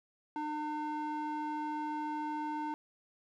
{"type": "tone with band-pass filter", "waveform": "square", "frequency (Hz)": 302.3, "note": "D#4", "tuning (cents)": -50, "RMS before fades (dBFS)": -37, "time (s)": [0.36, 2.74], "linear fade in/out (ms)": 0, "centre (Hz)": 730, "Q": 3.5, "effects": []}